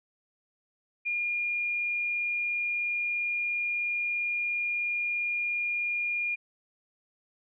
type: tone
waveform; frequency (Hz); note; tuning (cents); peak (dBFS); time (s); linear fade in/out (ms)
sine; 2419; D#7; -49; -27; 1.05-6.36; 20
effects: none